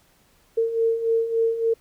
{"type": "beating tone pair", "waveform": "sine", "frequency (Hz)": [452.7, 456.2], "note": ["A4", "A#4"], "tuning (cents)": [49, -37], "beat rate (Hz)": 3.5, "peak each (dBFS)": [-26, -20], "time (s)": [0.57, 1.74], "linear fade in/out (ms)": 10, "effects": ["pink hiss -60 dBFS RMS until 1.8 s"]}